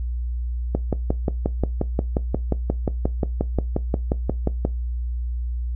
click train, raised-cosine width 2 ms, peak -7 dBFS, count 23, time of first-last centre 0.75-4.651 s, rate 5.64 Hz, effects noise-tail reverb RT60 0.2 s tail -19 dB re dry + added 60 Hz sine -23 dBFS peak until 5.75 s

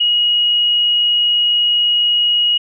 sine tone, 2894 Hz, F#7, 39 cents flat, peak -11 dBFS, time 0-2.58 s, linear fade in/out 10 ms, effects none

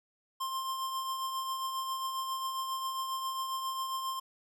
square tone with tremolo, 1055 Hz, C6, 14 cents sharp, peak -32 dBFS, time 0.4-4.2 s, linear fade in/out 10 ms, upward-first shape triangle, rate 7.4 Hz, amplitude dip 45%, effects none

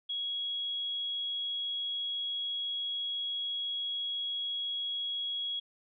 sine tone, 3322 Hz, G#7, in tune, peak -32 dBFS, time 0.09-5.6 s, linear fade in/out 10 ms, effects none

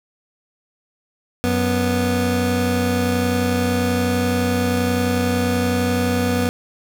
25% pulse tone pair together, 92.1 / 245.4 Hz, F#2 / B3, -7 / -11 cents, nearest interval octave + perfect fourth, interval 1696 cents, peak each -18 / -15 dBFS, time 1.44-6.49 s, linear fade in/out 0 ms, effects none

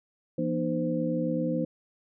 sine tone cluster, 168.6 / 239.3 / 306.8 / 515 Hz, E3 / A#3 / D#4 / C5, +39 / +46 / -24 / -28 cents, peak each -31 dBFS, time 0.38-1.65 s, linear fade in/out 5 ms, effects none

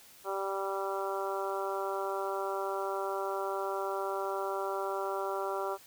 harmonic tone, 195 Hz, G3, 9 cents flat, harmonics 2 / 3 / 4 / 5 / 6 / 7, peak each -36 / -38 / -39 / -40 / -41 / -41 dBFS, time 0.24-5.78 s, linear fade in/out 50 ms, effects white hiss -56 dBFS RMS until 5.86 s

